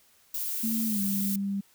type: noise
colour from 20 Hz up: violet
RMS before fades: -32 dBFS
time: 0.34-1.36 s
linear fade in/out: 5 ms
type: tone with pitch glide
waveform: sine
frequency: 223.8 to 198.23 Hz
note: A3 to G3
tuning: +30 to +20 cents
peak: -27 dBFS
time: 0.63-1.61 s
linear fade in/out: 10 ms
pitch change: -210 cents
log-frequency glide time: 0.86-1.01 s
effects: white hiss -62 dBFS RMS until 1.74 s